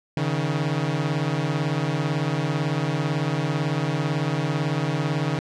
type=beating tone pair; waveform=sawtooth; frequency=140 / 158 Hz; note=C#3 / D#3; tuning=+18 / +27 cents; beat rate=18 Hz; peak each=-21 dBFS; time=0.17-5.39 s; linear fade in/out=2 ms; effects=low-pass 5000 Hz 12 dB/octave